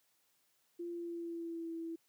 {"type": "tone with pitch glide", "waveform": "sine", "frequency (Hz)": [344.6, 330.2], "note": ["F4", "E4"], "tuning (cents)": [-23, 3], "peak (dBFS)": -39, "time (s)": [0.79, 1.96], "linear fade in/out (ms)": 10, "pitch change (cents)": -74, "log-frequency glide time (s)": [0.89, 1.72], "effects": ["white hiss -75 dBFS RMS until 2.08 s", "high-pass 100 Hz 12 dB/octave"]}